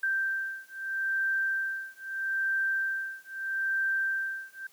sine beating tone pair, 1568 / 1568.78 Hz, G6 / G6, 0 / +1 cents, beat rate 0.78 Hz, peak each -31 dBFS, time 0.03-4.67 s, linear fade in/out 5 ms, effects white hiss -61 dBFS RMS until 4.72 s + high-pass 150 Hz 12 dB/octave

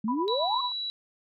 sine exponential sweep, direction up, 203.6 to 1120 Hz, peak -26 dBFS, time 0.04-0.61 s, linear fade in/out 5 ms
sine tone with tremolo, 987.8 Hz, B5, in tune, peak -26 dBFS, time 0.08-0.72 s, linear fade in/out 2 ms, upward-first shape triangle, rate 9.2 Hz, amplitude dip 95%
sine tone, 3921 Hz, B7, 13 cents flat, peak -30 dBFS, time 0.28-0.9 s, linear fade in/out 0 ms
effects none

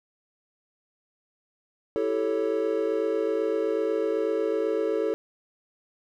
triangle chord, A dominant seventh, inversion second, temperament equal, 329.6 / 392 / 440 / 554.4 Hz, E4 / G4 / A4 / C#5, 0 / 0 / 0 / 0 cents, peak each -29 / -29 / -24 / -29 dBFS, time 1.96-5.14 s, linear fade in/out 0 ms, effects none

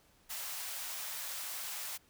white high-pass noise, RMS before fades -41 dBFS, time 0.29-1.98 s, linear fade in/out 20 ms, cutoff 620 Hz, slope 24 dB/octave, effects pink hiss -67 dBFS RMS until 2.09 s

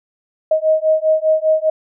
sine beating tone pair, 626 / 631 Hz, D#5 / D#5, +10 / +24 cents, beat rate 5 Hz, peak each -15 dBFS, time 0.51-1.7 s, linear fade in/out 5 ms, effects none

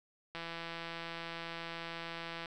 click train, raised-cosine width 0.3 ms, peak -26 dBFS, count 353, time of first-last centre 0.35-2.458 s, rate 167 Hz, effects none

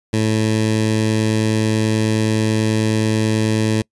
15% pulse tone with notch filter, 109.3 Hz, A2, 11 cents flat, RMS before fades -17 dBFS, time 0.13-3.82 s, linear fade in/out 5 ms, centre 1200 Hz, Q 1.4, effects noise-tail reverb RT60 0.1 s tail -26 dB re dry + resampled to 24000 Hz

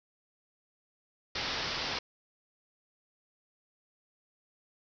white low-pass noise, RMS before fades -35 dBFS, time 1.35-1.99 s, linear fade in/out 5 ms, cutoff 5500 Hz, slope 96 dB/octave, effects none

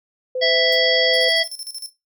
sine tone, 510 Hz, C5, 44 cents flat, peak -21 dBFS, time 0.35-1.29 s, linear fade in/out 5 ms
harmonic tone, 659.3 Hz, E5, in tune, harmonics 1 / 3 / 5 / 7 / 8, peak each -20 / -21 / -20 / -22 / -26 dBFS, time 0.41-1.44 s, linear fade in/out 20 ms
blue noise with exponential decay, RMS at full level -32 dBFS, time 0.72-0.83 s, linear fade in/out 5 ms, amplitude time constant 22 ms
sawtooth tone with tremolo, 5340 Hz, E8, 22 cents sharp, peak -25 dBFS, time 1.13-1.9 s, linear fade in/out 10 ms, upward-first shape square, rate 13 Hz, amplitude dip 75%
effects noise-tail reverb RT60 0.2 s tail -17 dB re dry

